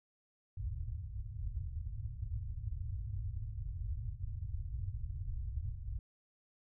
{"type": "low-pass noise", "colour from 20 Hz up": "white", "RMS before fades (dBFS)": -40, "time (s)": [0.57, 5.99], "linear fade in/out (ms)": 5, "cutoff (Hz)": 110, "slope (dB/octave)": 48, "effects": []}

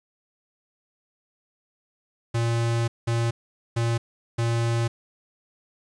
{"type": "tone bursts at uneven times", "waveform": "square", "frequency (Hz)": 116.54, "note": "A#2", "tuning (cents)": 0, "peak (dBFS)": -22, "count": 4, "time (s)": [[2.34, 2.88], [3.07, 3.31], [3.76, 3.98], [4.38, 4.88]], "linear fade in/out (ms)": 10, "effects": ["resampled to 22050 Hz", "9-bit"]}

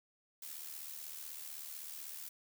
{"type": "noise with amplitude modulation", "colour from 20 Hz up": "blue", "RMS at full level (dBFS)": -44, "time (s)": [0.42, 2.29], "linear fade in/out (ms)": 5, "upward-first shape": "sine", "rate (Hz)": 76, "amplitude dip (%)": 60, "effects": []}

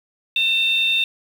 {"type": "tone pair together", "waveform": "sine", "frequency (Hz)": [2683, 3627], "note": ["E7", "A#7"], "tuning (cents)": [30, -48], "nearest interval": "perfect fourth", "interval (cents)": 522, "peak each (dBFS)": -18, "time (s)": [0.36, 1.04], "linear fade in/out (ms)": 2, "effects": ["tanh soft clip ceiling -9 dBFS", "7-bit"]}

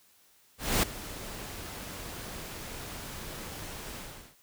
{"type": "noise with ADSR envelope", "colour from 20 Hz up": "pink", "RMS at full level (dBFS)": -24, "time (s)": [0.58, 4.36], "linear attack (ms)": 250, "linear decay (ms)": 6, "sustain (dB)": -17, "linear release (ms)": 400, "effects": ["white hiss -63 dBFS RMS until 4.42 s"]}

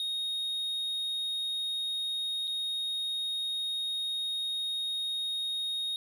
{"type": "tone with dropouts", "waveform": "triangle", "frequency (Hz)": 3729, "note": "A#7", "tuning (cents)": 0, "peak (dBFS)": -29, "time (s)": [0, 5.96], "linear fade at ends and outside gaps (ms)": 1, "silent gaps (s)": [2.473, 2.477], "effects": []}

